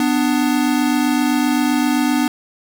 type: tone pair together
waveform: square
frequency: 248.5 / 296.2 Hz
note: B3 / D4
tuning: +11 / +15 cents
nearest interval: minor third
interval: 304 cents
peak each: -18 dBFS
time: 0-2.28 s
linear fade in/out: 2 ms
effects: none